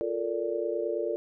sine chord, Bb major seventh, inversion second, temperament just, 349.6 / 437 / 466.2 / 582.7 Hz, F4 / A4 / Bb4 / D5, +2 / -12 / 0 / -14 cents, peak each -33 dBFS, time 0.01-1.16 s, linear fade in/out 0 ms, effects none

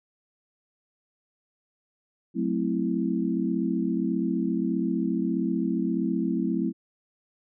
sine chord, F# half-diminished seventh, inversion none, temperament equal, 185 / 220 / 261.6 / 329.6 Hz, F#3 / A3 / C4 / E4, 0 / 0 / 0 / 0 cents, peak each -29 dBFS, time 2.34-6.73 s, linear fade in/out 50 ms, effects none

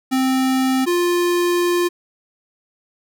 square tone pair in turn, 261.6 / 350.6 Hz, C4 / F4, 0 / +7 cents, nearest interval perfect fourth, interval 507 cents, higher second, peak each -16 dBFS, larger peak neither, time 0.11-0.86 / 0.86-1.89 s, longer second, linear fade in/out 20 ms, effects none

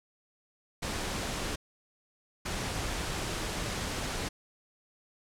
pink noise bursts at uneven times, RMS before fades -34 dBFS, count 2, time 0.82-1.56 / 2.45-4.29 s, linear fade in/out 10 ms, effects low-pass 9000 Hz 12 dB/octave

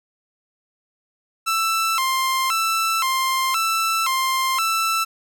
sawtooth tone with vibrato, 1182 Hz, D6, 11 cents sharp, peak -15 dBFS, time 1.46-5.05 s, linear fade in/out 20 ms, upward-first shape square, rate 0.96 Hz, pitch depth 200 cents each way, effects none

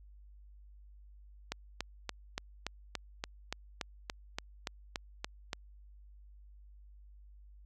click train, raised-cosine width 0.2 ms, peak -18 dBFS, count 15, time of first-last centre 1.52-5.531 s, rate 3.49 Hz, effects added 50 Hz sine -53 dBFS peak until 7.65 s

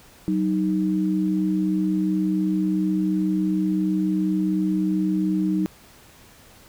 sine tone pair together, 188.26 / 311.1 Hz, F#3 / D#4, +30 / 0 cents, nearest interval major sixth, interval 870 cents, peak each -22 dBFS, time 0.28-5.66 s, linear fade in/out 0 ms, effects pink hiss -50 dBFS RMS until 6.68 s

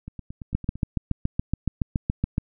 two click trains, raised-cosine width 5 ms, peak -10 / -23 dBFS, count 14 / 7, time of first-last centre 0.55-2.381 / 0.08-0.756 s, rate 7.1 / 8.88 Hz, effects none

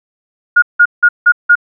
sine tone bursts, 1432 Hz, F6, 43 cents sharp, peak -3 dBFS, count 5, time 0.56-1.555 s, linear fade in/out 10 ms, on 63 ms, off 170 ms, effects none

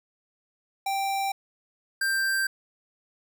square tone pair in turn, 784 / 1575.3 Hz, G5 / G6, 0 / +8 cents, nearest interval octave, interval 1208 cents, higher second, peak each -26 / -24 dBFS, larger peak second, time 0.86-1.32 / 2.01-2.47 s, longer neither, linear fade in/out 5 ms, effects none

